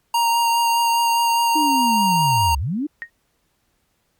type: tone with vibrato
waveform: square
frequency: 932.3 Hz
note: A#5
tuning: in tune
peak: -16 dBFS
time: 0.14-2.55 s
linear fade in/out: 5 ms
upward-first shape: sine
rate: 4.9 Hz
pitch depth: 12 cents each way
type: linear two-way sweep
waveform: sine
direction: down then up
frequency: 315.8 to 63.5 to 315.8 Hz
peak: -20 dBFS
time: 1.55-2.87 s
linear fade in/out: 10 ms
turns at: 2.59 s
type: tone with exponential decay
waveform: sine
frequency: 1864.7 Hz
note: A#6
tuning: in tune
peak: -22 dBFS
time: 3.02-3.1 s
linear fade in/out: 0 ms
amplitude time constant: 17 ms
effects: pink hiss -67 dBFS RMS until 4.19 s + MP3 96 kbps